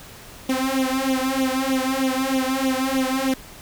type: tone with flanger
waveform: sawtooth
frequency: 263.7 Hz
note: C4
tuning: 14 cents sharp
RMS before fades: -22 dBFS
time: 0.49-3.34 s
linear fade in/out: 5 ms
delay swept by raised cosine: 0.3 to 3 ms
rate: 3.2 Hz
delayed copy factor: +1
effects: pink hiss -42 dBFS RMS until 3.61 s